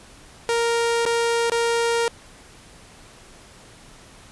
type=tone with dropouts; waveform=sawtooth; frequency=466.2 Hz; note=A#4; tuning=in tune; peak=-15 dBFS; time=0.49-2.08 s; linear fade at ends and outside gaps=0 ms; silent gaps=1.053-1.062 / 1.498-1.519 s; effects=pink hiss -47 dBFS RMS until 4.31 s + resampled to 24000 Hz